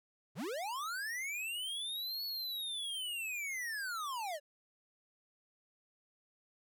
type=linear two-way sweep; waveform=square; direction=up then down; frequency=103.83 to 4435 to 556 Hz; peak=-38 dBFS; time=0.35-4.4 s; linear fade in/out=50 ms; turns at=2.24 s; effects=none